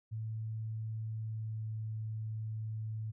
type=tone with pitch glide; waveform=sine; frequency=110.4 to 109.57 Hz; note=A2 to A2; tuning=+6 to -7 cents; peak=-36 dBFS; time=0.11-3.12 s; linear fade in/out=20 ms; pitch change=-13 cents; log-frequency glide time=1.08-1.67 s; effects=none